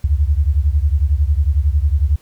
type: beating tone pair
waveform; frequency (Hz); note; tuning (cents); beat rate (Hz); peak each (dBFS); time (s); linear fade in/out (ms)
sine; 68.8 / 79.8; C#2 / D#2; -12 / +44; 11; -14 / -16; 0.04-2.16; 5
effects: pink hiss -53 dBFS RMS until 2.21 s